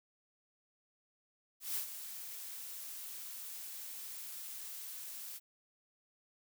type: noise with ADSR envelope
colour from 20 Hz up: blue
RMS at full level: -36 dBFS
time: 1.6-5.4 s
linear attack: 160 ms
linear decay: 98 ms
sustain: -10 dB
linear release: 38 ms
effects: none